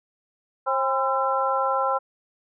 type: tone cluster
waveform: sine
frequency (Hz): 535 / 805 / 1023 / 1344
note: C5 / G5 / C6 / E6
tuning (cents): +38 / +46 / -39 / +33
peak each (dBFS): -26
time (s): 0.66-1.99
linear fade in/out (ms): 20
effects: none